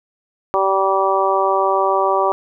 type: harmonic tone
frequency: 193.2 Hz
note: G3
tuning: 25 cents flat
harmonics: 2 / 3 / 4 / 5 / 6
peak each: -20 / -20 / -20 / -20 / -20 dBFS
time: 0.54-2.32 s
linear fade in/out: 0 ms
effects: none